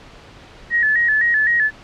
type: tone with vibrato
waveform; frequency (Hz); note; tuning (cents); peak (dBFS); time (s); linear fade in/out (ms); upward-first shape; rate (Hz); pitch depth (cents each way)
sine; 1808; A6; +47; -13; 0.7-1.71; 50; square; 3.9; 74
effects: pink hiss -42 dBFS RMS until 1.83 s + low-pass 4000 Hz 12 dB/octave